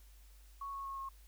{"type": "tone with pitch steps", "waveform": "sine", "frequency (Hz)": [1108.7, 1099.8, 1090.9, 1082.1], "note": ["C#6", "C#6", "C#6", "C#6"], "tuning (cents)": [0, -14, -28, -42], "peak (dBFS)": -40, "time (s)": [0.61, 1.09], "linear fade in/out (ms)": 5, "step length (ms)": 120, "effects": ["added 50 Hz sine -56 dBFS peak until 1.27 s", "white hiss -67 dBFS RMS until 1.27 s"]}